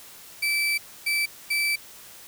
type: tone bursts at uneven times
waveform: 35% pulse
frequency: 2320 Hz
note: D7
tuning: 22 cents flat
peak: -20 dBFS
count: 3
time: 0.42-0.78 / 1.06-1.26 / 1.5-1.76 s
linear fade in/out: 10 ms
effects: white hiss -46 dBFS RMS until 2.27 s